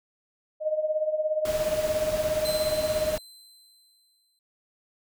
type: tone with tremolo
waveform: sine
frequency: 618 Hz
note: D#5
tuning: 12 cents flat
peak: -20 dBFS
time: 0.6-3.19 s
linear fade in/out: 50 ms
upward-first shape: triangle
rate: 17 Hz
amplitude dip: 80%
type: noise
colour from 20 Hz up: pink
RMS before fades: -35 dBFS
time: 1.45-3.18 s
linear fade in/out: 2 ms
type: tone with exponential decay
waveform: sawtooth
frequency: 4076 Hz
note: C8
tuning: 46 cents flat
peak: -27 dBFS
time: 2.45-4.39 s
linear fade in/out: 2 ms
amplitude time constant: 420 ms
effects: none